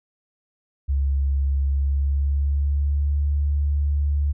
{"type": "tone with pitch glide", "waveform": "sine", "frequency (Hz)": [69, 72.22], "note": ["C#2", "D2"], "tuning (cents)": [-7, -28], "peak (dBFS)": -18, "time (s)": [0.88, 4.33], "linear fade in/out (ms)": 20, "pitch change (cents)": 79, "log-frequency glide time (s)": [1.65, 3.2], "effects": []}